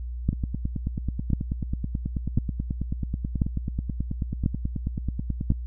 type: two click trains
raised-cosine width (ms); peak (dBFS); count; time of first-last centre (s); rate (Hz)
5; -15 / -9; 49 / 6; 0.33-5.519 / 0.29-5.504; 9.25 / 0.959
effects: added 60 Hz sine -30 dBFS peak until 5.66 s